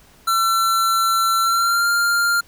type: tone with pitch glide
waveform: square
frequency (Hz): 1350 to 1396.8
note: E6 to F6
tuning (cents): +41 to 0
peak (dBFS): -16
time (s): 0.27-2.41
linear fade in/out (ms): 10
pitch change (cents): +59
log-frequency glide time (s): 1.44-1.88
effects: pink hiss -51 dBFS RMS until 2.47 s